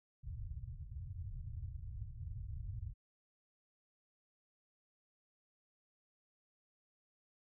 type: low-pass noise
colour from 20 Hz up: white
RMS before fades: -45 dBFS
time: 0.23-2.94 s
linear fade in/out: 10 ms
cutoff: 120 Hz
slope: 48 dB/octave
effects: none